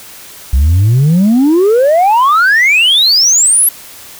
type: exponential sweep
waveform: sine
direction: up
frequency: 62 to 11660 Hz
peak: -3 dBFS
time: 0.53-3.69 s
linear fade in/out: 5 ms
effects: tanh soft clip ceiling -4 dBFS + white hiss -33 dBFS RMS until 4.19 s